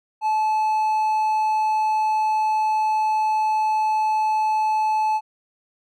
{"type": "tone", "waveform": "triangle", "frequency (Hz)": 865, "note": "A5", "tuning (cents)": -30, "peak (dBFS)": -16, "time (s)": [0.21, 5.21], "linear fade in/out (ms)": 50, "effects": []}